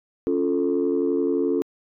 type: chord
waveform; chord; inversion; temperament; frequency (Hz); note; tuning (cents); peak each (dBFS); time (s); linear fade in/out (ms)
sine; Db augmented; none; equal; 277.2 / 349.2 / 440; Db4 / F4 / A4; 0 / 0 / 0; -23; 0.27-1.62; 0
effects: tanh soft clip ceiling -13 dBFS